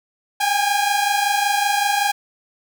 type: tone pair together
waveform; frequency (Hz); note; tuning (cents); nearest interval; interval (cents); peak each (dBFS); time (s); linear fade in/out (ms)
sawtooth; 800 / 825.3; G5 / G#5; +35 / -11; minor second; 54; -16; 0.4-2.12; 10
effects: none